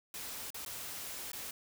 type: noise with dropouts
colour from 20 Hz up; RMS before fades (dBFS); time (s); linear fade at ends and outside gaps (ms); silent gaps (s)
white; -43; 0.14-1.51; 2; 0.504-0.544 / 0.65-0.661 / 1.318-1.331
effects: none